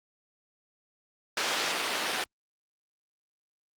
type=band-pass noise; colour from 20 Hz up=white; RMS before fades=-30 dBFS; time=1.37-2.24 s; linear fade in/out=2 ms; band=320 to 3900 Hz; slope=12 dB/octave; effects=Opus 48 kbps